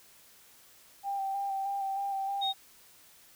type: tone with vibrato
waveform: sine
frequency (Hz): 787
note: G5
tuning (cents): +7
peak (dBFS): -30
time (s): 1.03-2.54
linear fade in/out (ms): 50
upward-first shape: square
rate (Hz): 3.2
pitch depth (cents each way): 18
type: tone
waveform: sine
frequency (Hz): 3729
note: A#7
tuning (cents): 0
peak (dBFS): -29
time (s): 2.41-2.53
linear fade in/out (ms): 20
effects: tanh soft clip ceiling -19 dBFS + white hiss -58 dBFS RMS until 3.35 s